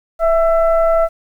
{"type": "tone with frequency modulation", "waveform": "sine", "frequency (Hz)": 659.3, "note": "E5", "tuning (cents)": 0, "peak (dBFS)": -10, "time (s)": [0.19, 1.09], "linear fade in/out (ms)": 50, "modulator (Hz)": 675, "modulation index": 0.68, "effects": ["8-bit"]}